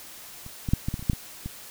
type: clicks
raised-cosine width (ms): 5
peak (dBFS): -29 / -16 / -7 / -14 / -16 / -25 / -26 / -8 / -17 / -20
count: 10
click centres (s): 0.464 / 0.688 / 0.735 / 0.885 / 0.941 / 0.994 / 1.026 / 1.098 / 1.133 / 1.46
effects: white hiss -44 dBFS RMS until 1.7 s